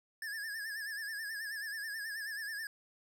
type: tone with vibrato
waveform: square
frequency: 1722 Hz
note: A6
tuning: 38 cents flat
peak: -39 dBFS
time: 0.22-2.67 s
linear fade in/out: 2 ms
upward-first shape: sine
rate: 9.3 Hz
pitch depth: 89 cents each way
effects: none

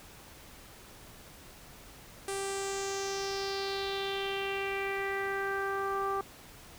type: tone with low-pass filter sweep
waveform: sawtooth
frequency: 392.4 Hz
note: G4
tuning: 2 cents sharp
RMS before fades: -34 dBFS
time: 2.28-6.21 s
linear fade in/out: 2 ms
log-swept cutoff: 9400 to 1100 Hz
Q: 4
effects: pink hiss -52 dBFS RMS until 6.78 s

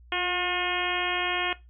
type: harmonic tone with a mistuned harmonic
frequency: 358.9 Hz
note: F4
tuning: 47 cents sharp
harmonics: 1 / 2 / 3 / 4 / 5 / 6 / 7 / 8 / 9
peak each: -34 / -34 / -34 / -34 / -34 / -34 / -34 / -34 / -34 dBFS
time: 0.12-1.53 s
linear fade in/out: 2 ms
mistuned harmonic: 1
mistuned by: -27 cents
effects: noise-tail reverb RT60 0.2 s tail -17 dB re dry + added 60 Hz sine -49 dBFS peak until 1.69 s

